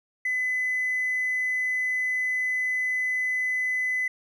sine tone with hard clipping, 2012 Hz, B6, 32 cents sharp, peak -24 dBFS, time 0.25-4.08 s, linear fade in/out 5 ms, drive 1 dB, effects none

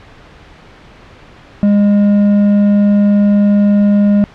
sine tone with hard clipping, 204.2 Hz, G#3, 29 cents flat, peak -8 dBFS, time 1.63-4.24 s, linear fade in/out 0 ms, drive 5 dB, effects pink hiss -39 dBFS RMS until 4.34 s + low-pass 3000 Hz 12 dB/octave

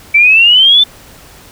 sine exponential sweep, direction up, 2300 to 3569 Hz, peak -3 dBFS, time 0.14-0.84 s, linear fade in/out 10 ms, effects pink hiss -38 dBFS RMS until 1.51 s

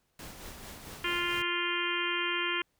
pink noise with tremolo, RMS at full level -44 dBFS, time 0.19-1.42 s, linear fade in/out 2 ms, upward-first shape sine, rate 4.5 Hz, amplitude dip 40%
harmonic tone, 349.2 Hz, F4, in tune, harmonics 1 / 3 / 4 / 5 / 6 / 7 / 8 / 9, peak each -37 / -37 / -37 / -37 / -37 / -37 / -37 / -37 dBFS, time 1.04-2.62 s, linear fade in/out 5 ms
effects pink hiss -75 dBFS RMS until 2.79 s

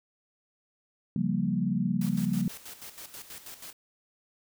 sine chord, G half-diminished seventh, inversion second, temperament equal, 138.59 / 174.61 / 196 / 233.1 Hz, Db3 / F3 / G3 / Bb3, 0 / 0 / 0 / 0 cents, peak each -34 / -30 / -29 / -31 dBFS, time 1.16-2.48 s, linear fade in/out 2 ms
white noise with tremolo, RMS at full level -43 dBFS, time 2.01-3.73 s, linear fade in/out 5 ms, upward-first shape square, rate 6.2 Hz, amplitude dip 65%
effects none

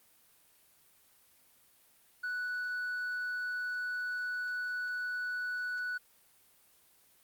triangle tone with tanh clipping, 1480 Hz, F#6, in tune, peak -34 dBFS, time 2.23-5.98 s, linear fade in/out 10 ms, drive 7 dB, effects white hiss -65 dBFS RMS until 7.23 s + Opus 32 kbps

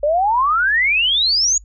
sine exponential sweep, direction up, 565 to 6880 Hz, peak -13 dBFS, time 0.03-1.58 s, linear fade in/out 5 ms, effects noise-tail reverb RT60 0.1 s tail -23 dB re dry + added 50 Hz sine -39 dBFS peak until 1.64 s

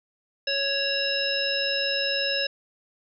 harmonic tone with a mistuned harmonic, 554.4 Hz, C#5, in tune, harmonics 1 / 3 / 5 / 7 / 9, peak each -30 / -31 / -29 / -30 / -29 dBFS, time 0.47-2.47 s, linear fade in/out 5 ms, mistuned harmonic 9, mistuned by +72 cents, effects none

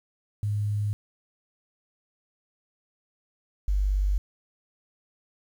sine tone pair in turn, 103.83 / 49 Hz, G#2 / G1, 0 / 0 cents, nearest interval octave + minor second, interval 1300 cents, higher first, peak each -24 / -21 dBFS, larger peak second, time 0.43-0.93 / 3.68-4.18 s, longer neither, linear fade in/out 0 ms, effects 9-bit

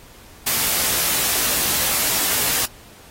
white noise with comb filter, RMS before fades -20 dBFS, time 0.46-2.66 s, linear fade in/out 10 ms, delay 17 ms, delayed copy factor +0.6, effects pink hiss -46 dBFS RMS until 3.1 s + AAC 48 kbps

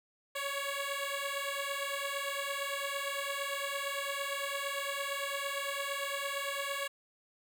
10% pulse beating tone pair, 554.4 / 563.2 Hz, C#5 / C#5, 0 / +27 cents, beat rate 8.8 Hz, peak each -29 dBFS, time 0.35-6.88 s, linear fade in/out 10 ms, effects none

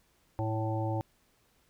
harmonic tone with a mistuned harmonic, 110 Hz, A2, in tune, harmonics 1 / 3 / 5 / 7 / 8, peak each -31 / -36 / -38 / -39 / -40 dBFS, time 0.39-1.01 s, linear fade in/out 0 ms, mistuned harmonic 5, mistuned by +17 cents, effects pink hiss -69 dBFS RMS until 1.69 s

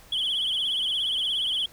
sine tone with vibrato, 3202 Hz, G7, 36 cents sharp, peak -22 dBFS, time 0.12-1.66 s, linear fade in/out 5 ms, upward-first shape triangle, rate 17 Hz, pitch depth 140 cents each way, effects tanh soft clip ceiling -21 dBFS + pink hiss -52 dBFS RMS until 1.72 s

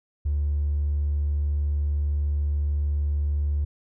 sine tone with hard clipping, 73.2 Hz, D2, 5 cents flat, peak -22 dBFS, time 0.25-3.65 s, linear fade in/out 10 ms, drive 1 dB, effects none

